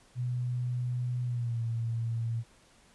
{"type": "tone with pitch glide", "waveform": "sine", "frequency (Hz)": [123.47, 115.2], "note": ["B2", "A#2"], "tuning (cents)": [0, -20], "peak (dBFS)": -29, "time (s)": [0.15, 2.44], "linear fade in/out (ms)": 50, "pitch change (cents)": -120, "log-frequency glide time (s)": [1.23, 1.62], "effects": ["pink hiss -61 dBFS RMS until 2.94 s", "resampled to 24000 Hz"]}